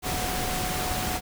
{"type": "tone in noise", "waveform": "sine", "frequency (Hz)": 734, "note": "F#5", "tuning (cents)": -14, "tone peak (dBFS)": -33, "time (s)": [0.02, 1.21], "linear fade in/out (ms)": 50, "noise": "pink", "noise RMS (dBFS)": -29, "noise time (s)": [0.02, 1.21], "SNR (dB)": -7, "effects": []}